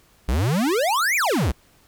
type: exponential two-way sweep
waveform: square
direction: up then down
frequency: 54 to 2489 to 54 Hz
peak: -19 dBFS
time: 0.28-1.52 s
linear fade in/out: 10 ms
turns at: 1.16 s
effects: pink hiss -57 dBFS RMS until 1.87 s